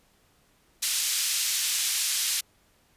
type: band-pass noise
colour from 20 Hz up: white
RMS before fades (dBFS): -27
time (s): 0.82-2.41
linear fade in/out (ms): 10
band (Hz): 2800 to 9100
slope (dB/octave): 12
effects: pink hiss -64 dBFS RMS until 2.96 s + resampled to 32000 Hz